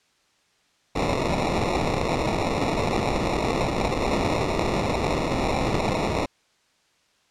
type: noise with sample-and-hold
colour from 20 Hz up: violet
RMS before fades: -24 dBFS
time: 0.95-6.26 s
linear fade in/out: 10 ms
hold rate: 1575 Hz
effects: white hiss -64 dBFS RMS until 7.3 s + low-pass 6000 Hz 12 dB/octave